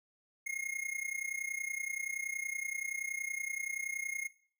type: tone with amplitude modulation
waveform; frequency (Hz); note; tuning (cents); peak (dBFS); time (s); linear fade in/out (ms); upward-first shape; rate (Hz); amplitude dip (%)
square; 2148; C7; +45; -33; 0.46-4.28; 10; sine; 30.6; 90
effects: noise-tail reverb RT60 0.5 s tail -18 dB re dry